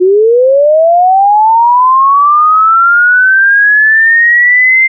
sine linear sweep, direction up, 355.5 to 2100 Hz, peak -3 dBFS, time 0-4.88 s, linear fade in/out 20 ms, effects none

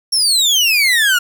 30% pulse exponential sweep, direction down, 5588 to 1396.9 Hz, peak -8 dBFS, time 0.12-1.19 s, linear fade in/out 10 ms, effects none

